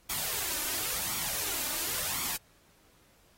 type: noise with flanger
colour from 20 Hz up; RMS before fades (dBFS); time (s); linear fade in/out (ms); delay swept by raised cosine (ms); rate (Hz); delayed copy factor
white; -33; 0.09-2.37; 10; 0.88 to 3.38; 0.94; +0.55
effects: pink hiss -64 dBFS RMS until 3.37 s + AAC 48 kbps